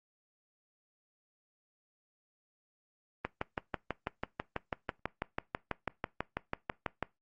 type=click train; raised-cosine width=0.5 ms; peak=-17 dBFS; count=24; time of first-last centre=3.25-7.027 s; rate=6.09 Hz; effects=noise-tail reverb RT60 0.2 s tail -22 dB re dry + Opus 24 kbps